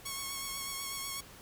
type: tone with vibrato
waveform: 5% pulse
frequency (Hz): 1100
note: C#6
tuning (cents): -14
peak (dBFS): -25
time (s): 0.05-1.21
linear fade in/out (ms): 10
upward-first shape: triangle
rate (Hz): 8.1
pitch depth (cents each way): 27
effects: pink hiss -53 dBFS RMS until 1.41 s